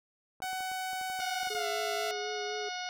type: clicks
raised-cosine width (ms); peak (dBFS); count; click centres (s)
1; -37; 12; 0.403 / 0.441 / 0.531 / 0.606 / 0.716 / 0.932 / 1.013 / 1.1 / 1.191 / 1.431 / 1.472 / 1.55
type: tone with pitch glide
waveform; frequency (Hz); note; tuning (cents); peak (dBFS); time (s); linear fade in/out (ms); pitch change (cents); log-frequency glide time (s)
sawtooth; 749 to 675; F#5 to E5; +21 to +41; -30; 0.42-2.11; 0; -180; 1.46-1.67
type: harmonic tone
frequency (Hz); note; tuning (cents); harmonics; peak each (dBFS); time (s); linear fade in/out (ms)
727; F#5; -31; 1 / 2 / 3 / 4 / 5 / 6 / 7 / 8; -39 / -42 / -44 / -45 / -46 / -47 / -47 / -48; 1.2-2.89; 0
type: tone with vibrato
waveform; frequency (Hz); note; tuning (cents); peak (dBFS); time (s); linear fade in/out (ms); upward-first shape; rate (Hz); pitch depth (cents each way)
triangle; 420; G#4; +19; -35; 1.5-2.69; 5; sine; 4; 22
effects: none